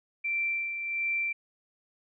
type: tone with tremolo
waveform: sine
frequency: 2349 Hz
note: D7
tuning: in tune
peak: -26 dBFS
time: 0.24-1.33 s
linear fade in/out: 10 ms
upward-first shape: sine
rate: 1.4 Hz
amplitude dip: 50%
effects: none